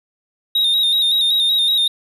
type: tone with vibrato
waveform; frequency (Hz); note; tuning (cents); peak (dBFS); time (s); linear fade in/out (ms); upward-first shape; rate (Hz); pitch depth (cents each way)
triangle; 3729; A#7; 0; -12; 0.55-1.88; 5; square; 5.3; 41
effects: none